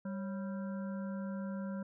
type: harmonic tone with a mistuned harmonic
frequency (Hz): 196.4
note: G3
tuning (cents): +4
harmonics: 1 / 3 / 5 / 7 / 8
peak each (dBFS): -37 / -46 / -54 / -54 / -57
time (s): 0.05-1.83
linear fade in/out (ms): 5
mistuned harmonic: 3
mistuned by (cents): -120
effects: none